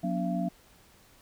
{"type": "tone cluster", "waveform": "sine", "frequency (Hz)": [181.3, 241.1, 287.9, 680], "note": ["F#3", "B3", "D4", "F5"], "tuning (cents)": [-35, -41, -34, -46], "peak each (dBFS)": [-30, -34, -35, -34], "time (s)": [0.03, 0.49], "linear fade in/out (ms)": 10, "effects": ["pink hiss -59 dBFS RMS until 1.21 s"]}